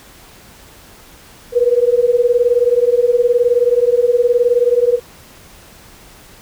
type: beating tone pair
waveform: sine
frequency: 474.5 / 493.5 Hz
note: A#4 / B4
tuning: +31 / -1 cents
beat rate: 19 Hz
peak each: -13 dBFS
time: 1.52-5 s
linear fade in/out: 50 ms
effects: pink hiss -42 dBFS RMS until 6.41 s